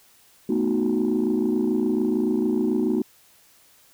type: chord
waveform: sine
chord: B dominant seventh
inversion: third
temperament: equal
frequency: 220 / 246.9 / 311.1 / 370 Hz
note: A3 / B3 / D#4 / F#4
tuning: 0 / 0 / 0 / 0 cents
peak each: -24 dBFS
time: 0.49-3.02 s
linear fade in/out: 5 ms
effects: tanh soft clip ceiling -14 dBFS + white hiss -56 dBFS RMS until 3.93 s